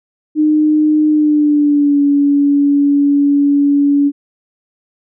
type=tone with pitch glide; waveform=sine; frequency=305.2 to 284.8 Hz; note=D#4 to C#4; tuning=-33 to +47 cents; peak=-8 dBFS; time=0.35-4.12 s; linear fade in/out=50 ms; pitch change=-120 cents; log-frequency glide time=1.08-2.01 s; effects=none